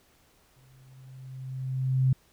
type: tone with exponential growth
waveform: sine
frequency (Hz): 130.81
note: C3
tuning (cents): 0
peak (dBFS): -18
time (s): 0.56-2.13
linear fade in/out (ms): 5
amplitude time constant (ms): 340
effects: pink hiss -63 dBFS RMS until 2.32 s